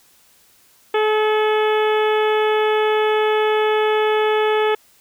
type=harmonic tone with a mistuned harmonic; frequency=429.1 Hz; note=A4; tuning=43 cents flat; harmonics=1 / 2 / 3 / 4 / 5 / 6 / 7 / 8; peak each=-16 / -22 / -26 / -28 / -30 / -32 / -33 / -34 dBFS; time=0.94-4.75 s; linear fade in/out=5 ms; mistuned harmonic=5; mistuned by=+31 cents; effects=white hiss -54 dBFS RMS until 5 s